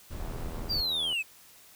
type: noise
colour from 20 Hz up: brown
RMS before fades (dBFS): -36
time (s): 0.1-0.82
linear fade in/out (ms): 20
type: click train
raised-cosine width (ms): 1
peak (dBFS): -31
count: 76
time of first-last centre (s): 0.2-1.127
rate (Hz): 80.9
type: linear sweep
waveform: triangle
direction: down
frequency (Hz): 4823 to 2482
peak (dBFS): -26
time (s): 0.69-1.23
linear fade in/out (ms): 20
effects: white hiss -55 dBFS RMS until 1.75 s